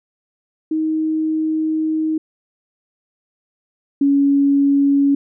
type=tone pair in turn; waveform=sine; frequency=314.6 / 280.3 Hz; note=D#4 / C#4; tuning=+19 / +19 cents; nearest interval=major second; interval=200 cents; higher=first; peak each=-16 / -11 dBFS; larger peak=second; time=0.71-2.18 / 4.01-5.15 s; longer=first; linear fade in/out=5 ms; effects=none